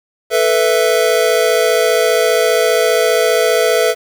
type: chord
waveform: square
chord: A suspended second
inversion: none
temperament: just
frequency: 440 / 495 / 660 Hz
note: A4 / B4 / E5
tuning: 0 / +4 / +2 cents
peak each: -16 dBFS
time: 0.3-3.95 s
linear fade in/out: 50 ms
effects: 7-bit